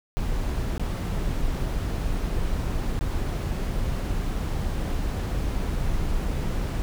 brown noise with dropouts, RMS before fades -26 dBFS, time 0.17-6.82 s, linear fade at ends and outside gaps 0 ms, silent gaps 0.779-0.796 / 2.991-3.01 s, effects none

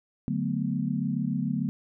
sine chord, B minor seventh, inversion first, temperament equal, 146.83 / 185 / 220 / 246.9 Hz, D3 / F#3 / A3 / B3, 0 / 0 / 0 / 0 cents, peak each -31 dBFS, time 0.28-1.69 s, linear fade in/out 0 ms, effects none

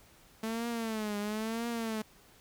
sawtooth tone with vibrato, 220 Hz, A3, in tune, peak -29 dBFS, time 0.43-2.02 s, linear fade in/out 5 ms, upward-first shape triangle, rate 1 Hz, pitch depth 130 cents each way, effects pink hiss -60 dBFS RMS until 2.4 s

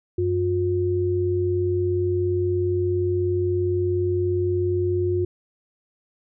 sine tone pair together, 94.66 / 357.6 Hz, F#2 / F4, +40 / +41 cents, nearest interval octave + major seventh, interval 2301 cents, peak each -24 / -21 dBFS, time 0.18-5.25 s, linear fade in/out 5 ms, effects none

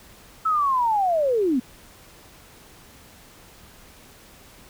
sine linear sweep, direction down, 1318.5 to 231.6 Hz, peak -18 dBFS, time 0.45-1.6 s, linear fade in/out 10 ms, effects pink hiss -49 dBFS RMS until 4.69 s

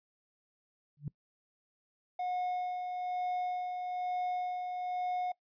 sine tone with exponential growth, 145.6 Hz, D3, 15 cents flat, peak -30 dBFS, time 0.97-1.08 s, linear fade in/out 2 ms, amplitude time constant 23 ms
triangle tone with tremolo, 725 Hz, F#5, 35 cents flat, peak -29 dBFS, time 2.19-5.32 s, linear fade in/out 5 ms, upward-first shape sine, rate 1.1 Hz, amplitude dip 40%
effects noise-tail reverb RT60 0.1 s tail -22 dB re dry + resampled to 11025 Hz

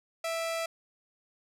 sawtooth tone pair together, 659.3 / 2382 Hz, E5 / D7, 0 / +24 cents, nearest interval octave + minor seventh, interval 2224 cents, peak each -27 / -39 dBFS, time 0.24-0.66 s, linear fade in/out 5 ms, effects low-pass 12000 Hz 12 dB/octave

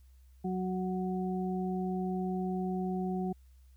harmonic tone, 185 Hz, F#3, in tune, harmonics 1 / 2 / 4, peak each -32 / -37 / -40 dBFS, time 0.44-3.33 s, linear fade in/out 10 ms, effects added 64 Hz sine -55 dBFS peak until 3.76 s + white hiss -74 dBFS RMS until 3.76 s

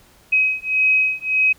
sine beating tone pair, 2535 / 2536.7 Hz, D#7 / D#7, +32 / +33 cents, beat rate 1.7 Hz, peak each -18 dBFS, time 0.32-1.53 s, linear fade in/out 10 ms, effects pink hiss -52 dBFS RMS until 1.58 s

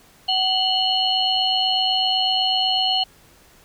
sine tone cluster, 751 / 2912 / 3020 / 4294 Hz, F#5 / F#7 / F#7 / C8, +26 / -28 / +35 / +44 cents, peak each -23 dBFS, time 0.28-3.04 s, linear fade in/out 10 ms, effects pink hiss -52 dBFS RMS until 3.64 s

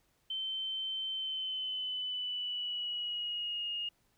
sine tone with pitch glide, 3092 to 2852 Hz, G7 to F7, -24 to +36 cents, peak -34 dBFS, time 0.3-3.89 s, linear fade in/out 5 ms, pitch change -140 cents, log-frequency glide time 1.12-3.69 s, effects pink hiss -73 dBFS RMS until 4.17 s

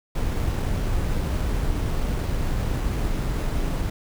brown noise with sample-and-hold, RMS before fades -24 dBFS, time 0.15-3.9 s, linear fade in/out 5 ms, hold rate 8820 Hz, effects none

